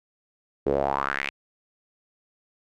sawtooth tone with band-pass filter sweep, 69.3 Hz, C#2, in tune, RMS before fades -26 dBFS, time 0.66-1.3 s, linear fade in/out 10 ms, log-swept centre 400 to 2600 Hz, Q 4.3, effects none

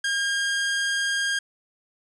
sawtooth tone, 1615 Hz, G#6, 49 cents flat, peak -19 dBFS, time 0.04-1.39 s, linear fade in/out 5 ms, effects resampled to 22050 Hz + 9-bit

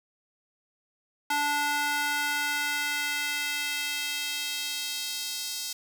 square tone with high-pass filter sweep, 291.9 Hz, D4, 10 cents flat, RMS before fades -30 dBFS, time 1.3-5.73 s, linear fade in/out 5 ms, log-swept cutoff 940 to 4900 Hz, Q 1.4, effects 8-bit

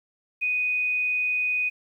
sine tone, 2489 Hz, D#7, in tune, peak -22 dBFS, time 0.41-1.7 s, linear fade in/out 20 ms, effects 10-bit

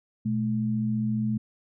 sine tone pair together, 121.1 / 215.8 Hz, B2 / A3, -34 / -33 cents, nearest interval minor seventh, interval 1001 cents, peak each -29 / -25 dBFS, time 0.25-1.38 s, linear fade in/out 10 ms, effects none

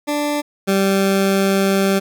20% pulse tone pair in turn, 293.7 / 194.89 Hz, D4 / G3, 0 / -10 cents, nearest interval perfect fifth, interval 710 cents, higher first, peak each -13 / -9 dBFS, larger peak second, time 0.07-0.42 / 0.67-2 s, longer second, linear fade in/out 20 ms, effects none

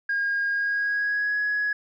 sine tone with pitch glide, 1625 to 1676.5 Hz, G#6 to G#6, -38 to +16 cents, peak -21 dBFS, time 0.09-1.73 s, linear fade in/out 5 ms, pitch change +54 cents, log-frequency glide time 0.5-1.39 s, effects tanh soft clip ceiling -19 dBFS

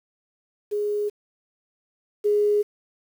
sine tone pair in turn, 415.3 / 415.3 Hz, G#4 / G#4, 0 / 0 cents, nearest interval unison, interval 0 cents, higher neither, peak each -22 / -17 dBFS, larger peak second, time 0.71-1.1 / 2.24-2.63 s, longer neither, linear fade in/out 20 ms, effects 8-bit

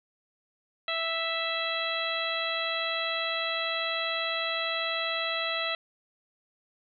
harmonic tone, 659 Hz, E5, 1 cent flat, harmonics 1 / 2 / 3 / 4 / 5 / 6, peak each -35 / -35 / -35 / -35 / -35 / -35 dBFS, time 0.88-5.75 s, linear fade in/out 2 ms, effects none

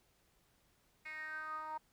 10% pulse tone with band-pass filter sweep, 311.1 Hz, D#4, in tune, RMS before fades -44 dBFS, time 1.05-1.78 s, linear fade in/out 10 ms, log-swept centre 2300 to 920 Hz, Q 7.3, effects pink hiss -73 dBFS RMS until 1.92 s

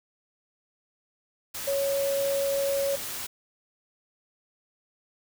sine tone in noise, 555 Hz, C#5, 2 cents sharp, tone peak -24 dBFS, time 1.67-2.96 s, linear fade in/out 10 ms, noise white, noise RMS -35 dBFS, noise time 1.54-3.27 s, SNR +8 dB, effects none

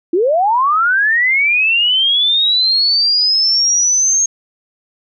sine linear sweep, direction up, 320 to 6510 Hz, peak -10 dBFS, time 0.13-4.26 s, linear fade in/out 5 ms, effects none

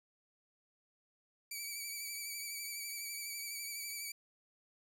10% pulse tone with vibrato, 2298 Hz, D7, 38 cents flat, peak -32 dBFS, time 1.51-4.12 s, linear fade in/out 5 ms, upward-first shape sine, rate 12 Hz, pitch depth 38 cents each way, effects none

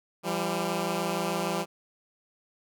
10% pulse tone pair together, 170 / 196.58 Hz, F3 / G3, -46 / +5 cents, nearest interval minor third, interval 251 cents, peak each -22 dBFS, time 0.23-1.66 s, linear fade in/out 50 ms, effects none

